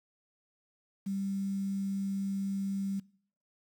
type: tone with quantisation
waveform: sine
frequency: 196 Hz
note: G3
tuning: in tune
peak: -31 dBFS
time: 1.06-3 s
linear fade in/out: 10 ms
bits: 9
effects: noise-tail reverb RT60 0.6 s tail -23 dB re dry